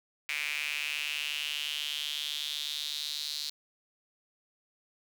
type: tone with high-pass filter sweep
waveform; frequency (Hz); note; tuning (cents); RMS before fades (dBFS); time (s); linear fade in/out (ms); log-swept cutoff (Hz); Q
sawtooth; 148.1; D3; +15; -35; 0.29-3.5; 0; 2300 to 4200; 5.4
effects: none